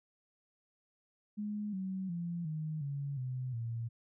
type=tone with pitch steps; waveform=sine; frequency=208.8 / 189.27 / 171.57 / 155.52 / 140.98 / 127.79 / 115.84 Hz; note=G#3 / F#3 / F3 / D#3 / C#3 / C3 / A#2; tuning=+10 / +40 / -30 / 0 / +30 / -40 / -10 cents; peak=-35 dBFS; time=1.37-3.89 s; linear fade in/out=20 ms; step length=360 ms; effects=none